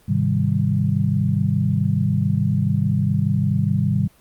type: chord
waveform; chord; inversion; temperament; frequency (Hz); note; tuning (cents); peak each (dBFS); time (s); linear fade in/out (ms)
sine; Ab major seventh; none; equal; 103.83 / 130.81 / 155.56 / 196; Ab2 / C3 / Eb3 / G3; 0 / 0 / 0 / 0; -22; 0.08-4.08; 10
effects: pink hiss -55 dBFS RMS until 4.2 s + Opus 32 kbps